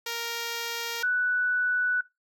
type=tone pair in turn; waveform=5% pulse / sine; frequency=466.2 / 1483.7 Hz; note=A#4 / F#6; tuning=0 / +4 cents; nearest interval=octave + minor sixth; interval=2004 cents; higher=second; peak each=-19 / -22 dBFS; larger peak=first; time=0.06-1.03 / 1.03-2.01 s; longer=second; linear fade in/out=5 ms; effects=noise-tail reverb RT60 0.2 s tail -20 dB re dry